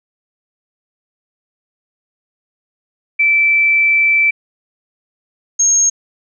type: tone pair in turn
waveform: sine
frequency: 2326 / 6507 Hz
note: D7 / G#8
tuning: -17 / -36 cents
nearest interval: octave + tritone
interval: 1781 cents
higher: second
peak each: -9 dBFS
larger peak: neither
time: 3.19-4.31 / 5.59-5.9 s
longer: first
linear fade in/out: 10 ms
effects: none